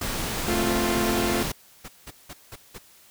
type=noise; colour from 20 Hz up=pink; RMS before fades=-29 dBFS; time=0.01-1.52 s; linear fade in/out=5 ms
type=chord; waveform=sawtooth; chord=F major; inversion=first; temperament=equal; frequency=220 / 261.6 / 349.2 Hz; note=A3 / C4 / F4; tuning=0 / 0 / 0 cents; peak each=-23 / -27 / -22 dBFS; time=0.48-1.43 s; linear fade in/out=2 ms
type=noise bursts; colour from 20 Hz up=pink; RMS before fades=-39 dBFS; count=5; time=1.84-2.785 s; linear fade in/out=10 ms; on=45 ms; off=180 ms
effects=white hiss -54 dBFS RMS until 3.1 s